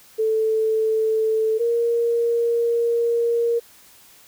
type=tone pair in turn; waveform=sine; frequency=440 / 468.1 Hz; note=A4 / A#4; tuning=0 / +7 cents; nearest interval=minor second; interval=107 cents; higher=second; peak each=-17 dBFS; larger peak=neither; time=0.18-1.59 / 1.59-3.6 s; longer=second; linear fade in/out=20 ms; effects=white hiss -50 dBFS RMS until 4.27 s